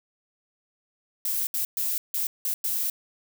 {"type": "noise bursts at uneven times", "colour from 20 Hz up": "violet", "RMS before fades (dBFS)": -27, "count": 6, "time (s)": [[1.25, 1.47], [1.54, 1.65], [1.77, 1.98], [2.14, 2.27], [2.45, 2.54], [2.64, 2.9]], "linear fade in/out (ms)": 2, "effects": []}